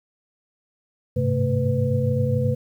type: tone cluster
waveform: sine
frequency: 100.5 / 108.1 / 132 / 222.2 / 499.3 Hz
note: G2 / A2 / C3 / A3 / B4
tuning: +44 / -30 / +16 / +17 / +19 cents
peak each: -25 / -29 / -22 / -28 / -25 dBFS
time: 1.16-2.55 s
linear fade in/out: 10 ms
effects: 9-bit